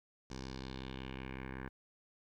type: tone with low-pass filter sweep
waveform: 10% pulse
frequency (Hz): 65.41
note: C2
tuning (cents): 0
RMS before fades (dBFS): -45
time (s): 0.3-1.69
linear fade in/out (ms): 5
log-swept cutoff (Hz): 5900 to 1700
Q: 2.8
effects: 12-bit